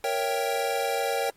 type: chord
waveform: square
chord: A# diminished seventh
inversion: none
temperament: equal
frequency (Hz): 466.2 / 554.4 / 659.3 / 784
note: A#4 / C#5 / E5 / G5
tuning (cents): 0 / 0 / 0 / 0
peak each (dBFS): -31 / -31 / -36 / -30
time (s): 0.04-1.3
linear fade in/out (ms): 2
effects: pink hiss -63 dBFS RMS until 1.36 s + AAC 48 kbps